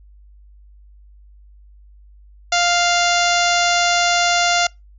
harmonic tone with a mistuned harmonic, 698.5 Hz, F5, in tune, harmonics 1 / 2 / 3 / 4 / 5 / 6 / 7 / 8 / 9 / 10, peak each -18 / -21 / -23 / -24 / -25 / -26 / -26 / -27 / -28 / -28 dBFS, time 2.52-4.67 s, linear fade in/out 5 ms, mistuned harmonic 7, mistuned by -16 cents, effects noise-tail reverb RT60 0.2 s tail -26 dB re dry + added 50 Hz sine -43 dBFS peak until 4.98 s

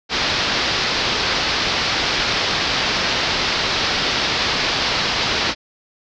white low-pass noise, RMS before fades -20 dBFS, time 0.09-5.55 s, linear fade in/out 50 ms, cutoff 5200 Hz, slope 48 dB/octave, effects none

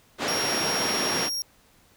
pink band-pass noise, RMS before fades -28 dBFS, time 0.18-1.3 s, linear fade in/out 50 ms, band 250 to 4600 Hz, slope 12 dB/octave
40% pulse tone, 5588 Hz, F8, in tune, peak -26 dBFS, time 0.28-1.42 s, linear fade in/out 0 ms
effects pink hiss -59 dBFS RMS until 1.96 s

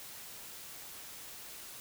silence, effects white hiss -48 dBFS RMS until 1.8 s

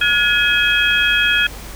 sine tone cluster, 1435 / 1690 / 2532 / 3268 Hz, F6 / G#6 / D#7 / G#7, +47 / +30 / +30 / -29 cents, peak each -18 dBFS, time 0.01-1.47 s, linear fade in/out 5 ms, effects added 50 Hz sine -33 dBFS peak until 1.75 s + pink hiss -35 dBFS RMS until 1.75 s

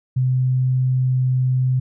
sine tone, 128.5 Hz, C3, 31 cents flat, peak -15 dBFS, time 0.16-1.8 s, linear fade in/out 10 ms, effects none

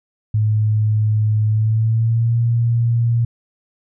sine tone with pitch glide, 107.5 to 117.23 Hz, A2 to A#2, -40 to +10 cents, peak -13 dBFS, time 0.34-3.25 s, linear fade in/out 5 ms, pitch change +150 cents, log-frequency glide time 1.46-2.38 s, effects none

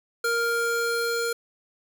square tone pair together, 466.8 / 1400 Hz, A#4 / F6, +2 / +4 cents, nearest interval octave + perfect fifth, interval 1902 cents, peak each -27 dBFS, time 0.24-1.33 s, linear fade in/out 5 ms, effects none

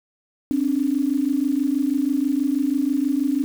sine tone pair together, 265.9 / 292.1 Hz, C4 / D4, +28 / -9 cents, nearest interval major second, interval 163 cents, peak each -21 dBFS, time 0.51-3.44 s, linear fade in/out 0 ms, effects 7-bit

